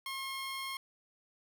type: tone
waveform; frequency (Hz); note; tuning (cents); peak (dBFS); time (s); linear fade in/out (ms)
15% pulse; 1075; C6; +47; -31; 0.06-0.77; 2
effects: none